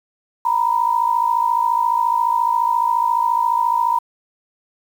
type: tone pair together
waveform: sine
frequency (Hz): 933.4 / 987.8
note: A#5 / B5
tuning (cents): +2 / 0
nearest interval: minor second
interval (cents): 98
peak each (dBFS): -17 / -18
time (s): 0.45-3.99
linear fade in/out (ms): 5
effects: 7-bit